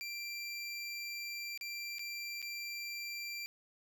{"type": "tone with dropouts", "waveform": "25% pulse", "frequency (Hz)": 2360, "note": "D7", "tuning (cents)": 8, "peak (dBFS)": -36, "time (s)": [0.01, 3.46], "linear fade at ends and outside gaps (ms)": 0, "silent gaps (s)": [[1.576, 1.611], [1.984, 1.993], [2.418, 2.426]], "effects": []}